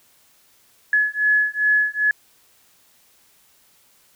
sine beating tone pair, 1700 / 1702.5 Hz, G#6 / G#6, +40 / +42 cents, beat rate 2.5 Hz, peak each -19 dBFS, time 0.93-2.11 s, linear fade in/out 2 ms, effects white hiss -57 dBFS RMS until 4.15 s

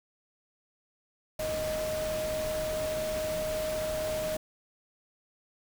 sine tone in noise, 622.3 Hz, D#5, in tune, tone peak -30 dBFS, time 1.39-4.37 s, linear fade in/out 5 ms, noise pink, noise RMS -38 dBFS, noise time 1.39-4.37 s, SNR +5 dB, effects none

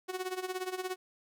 sawtooth tone with tremolo, 370 Hz, F#4, in tune, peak -28 dBFS, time 0.08-0.96 s, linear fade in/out 20 ms, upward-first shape sine, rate 17 Hz, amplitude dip 80%, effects none

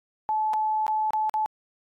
sine tone with dropouts, 864 Hz, A5, 32 cents flat, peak -22 dBFS, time 0.29-1.46 s, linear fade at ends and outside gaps 0 ms, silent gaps 0.534-0.538 / 0.866-0.88 / 1.106-1.134 / 1.295-1.34 s, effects AAC 64 kbps

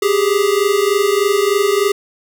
square tone pair together, 392 / 415.3 Hz, G4 / G#4, 0 / 0 cents, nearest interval minor second, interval 100 cents, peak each -16 dBFS, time 0.02-1.92 s, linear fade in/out 5 ms, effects none

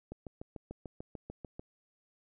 click train, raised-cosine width 2 ms, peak -29 dBFS, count 11, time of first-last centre 0.12-1.595 s, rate 6.78 Hz, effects none

